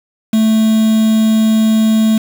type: tone with quantisation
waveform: triangle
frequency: 220 Hz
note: A3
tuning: in tune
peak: -6 dBFS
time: 0.33-2.18 s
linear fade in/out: 5 ms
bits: 4
effects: none